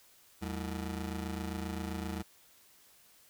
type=ring-modulated tone; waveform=25% pulse; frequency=134.2 Hz; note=C3; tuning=44 cents sharp; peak=-29 dBFS; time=0.41-2.23 s; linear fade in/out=20 ms; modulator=53.3 Hz; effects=white hiss -62 dBFS RMS until 3.29 s